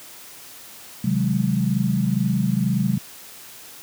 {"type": "chord", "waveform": "sine", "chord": "Ab dominant seventh", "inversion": "first", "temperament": "equal with one note detuned", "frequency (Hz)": [130.81, 155.56, 185.64, 207.7], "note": ["C3", "Eb3", "Gb3", "Ab3"], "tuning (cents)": [0, 0, 6, 0], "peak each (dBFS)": [-23, -27, -22, -23], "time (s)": [1.04, 2.98], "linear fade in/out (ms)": 5, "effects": ["white hiss -42 dBFS RMS until 3.82 s", "high-pass 80 Hz 12 dB/octave"]}